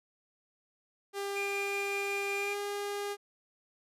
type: tone with pitch glide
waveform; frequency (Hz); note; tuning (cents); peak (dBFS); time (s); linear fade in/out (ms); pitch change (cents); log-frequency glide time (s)
sawtooth; 399.1 to 406.3; G4 to G#4; +31 to -38; -30; 1.13-3.17; 50; +31; 2.36-2.54
type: tone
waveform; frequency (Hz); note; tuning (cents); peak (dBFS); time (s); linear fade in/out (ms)
triangle; 2400; D7; +37; -33; 1.35-2.55; 20
effects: resampled to 32000 Hz